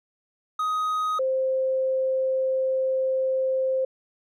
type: tone pair in turn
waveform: triangle / sine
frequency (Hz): 1254 / 524.5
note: D#6 / C5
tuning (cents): +13 / +4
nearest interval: octave + minor third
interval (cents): 1509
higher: first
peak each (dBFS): -21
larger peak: neither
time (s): 0.59-1.19 / 1.19-3.85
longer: second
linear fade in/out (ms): 5
effects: none

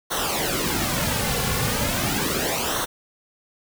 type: noise with flanger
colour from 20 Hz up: pink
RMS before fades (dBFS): -24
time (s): 0.1-2.86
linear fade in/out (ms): 20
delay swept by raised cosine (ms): 0.41 to 3.21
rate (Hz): 0.37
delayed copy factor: -0.7
effects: none

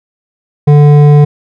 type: tone with hard clipping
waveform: sine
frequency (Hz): 146.83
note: D3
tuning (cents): 0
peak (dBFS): -3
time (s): 0.67-1.25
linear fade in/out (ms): 10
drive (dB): 10
effects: none

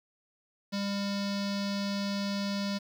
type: tone with low-pass filter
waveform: square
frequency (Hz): 200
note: G3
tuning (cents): +35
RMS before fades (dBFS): -32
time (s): 0.72-2.79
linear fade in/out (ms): 20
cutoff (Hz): 4800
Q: 4.7
effects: 9-bit

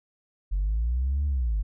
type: linear two-way sweep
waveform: sine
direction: up then down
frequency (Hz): 45.02 to 73.42 to 46.86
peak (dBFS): -21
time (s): 0.51-1.63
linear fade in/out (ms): 20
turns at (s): 1.26
effects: tanh soft clip ceiling -20 dBFS

